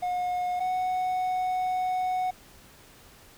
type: tone pair in turn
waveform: triangle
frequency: 721 / 738.3 Hz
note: F#5 / F#5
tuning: -45 / -4 cents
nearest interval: unison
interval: 41 cents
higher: second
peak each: -24 / -23 dBFS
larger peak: second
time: 0.02-0.6 / 0.6-2.31 s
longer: second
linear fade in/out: 10 ms
effects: pink hiss -53 dBFS RMS until 3.37 s